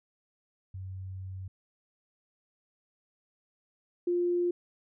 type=tone pair in turn; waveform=sine; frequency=94.3 / 351.2 Hz; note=F#2 / F4; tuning=+33 / +10 cents; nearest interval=octave + major seventh; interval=2277 cents; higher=second; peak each=-37 / -25 dBFS; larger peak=second; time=0.74-1.48 / 4.07-4.51 s; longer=first; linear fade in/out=5 ms; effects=none